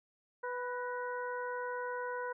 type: harmonic tone with a mistuned harmonic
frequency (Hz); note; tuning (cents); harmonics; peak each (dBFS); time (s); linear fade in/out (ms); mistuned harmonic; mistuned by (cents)
494.1; B4; +1; 1 / 2 / 3 / 4; -39 / -40 / -42 / -52; 0.43-2.33; 10; 4; -67
effects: none